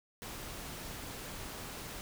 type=noise; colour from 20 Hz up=pink; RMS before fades=-44 dBFS; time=0.22-2.01 s; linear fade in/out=0 ms; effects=none